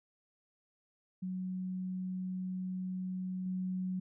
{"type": "tone with level steps", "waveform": "sine", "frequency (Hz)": 185, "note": "F#3", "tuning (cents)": 0, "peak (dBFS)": [-35, -33], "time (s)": [1.22, 4], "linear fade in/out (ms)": 10, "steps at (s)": 3.46, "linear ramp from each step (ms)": 2, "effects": []}